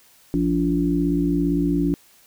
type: harmonic tone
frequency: 57.6 Hz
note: A#1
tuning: 20 cents flat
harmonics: 1 / 3 / 5 / 6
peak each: -28 / -23 / -20 / -27 dBFS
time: 0.34-1.94 s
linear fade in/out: 0 ms
effects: white hiss -54 dBFS RMS until 2.26 s